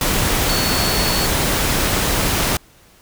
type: tone in noise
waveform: sine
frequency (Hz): 4422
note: C#8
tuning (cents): -5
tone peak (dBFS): -23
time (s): 0.49-1.26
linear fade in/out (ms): 2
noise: pink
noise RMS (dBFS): -18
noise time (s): 0.01-2.57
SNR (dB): -8
effects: pink hiss -50 dBFS RMS until 3.01 s